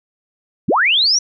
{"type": "linear sweep", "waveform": "sine", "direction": "up", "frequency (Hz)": [95.7, 5910], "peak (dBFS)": -11, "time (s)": [0.68, 1.19], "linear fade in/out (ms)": 10, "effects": []}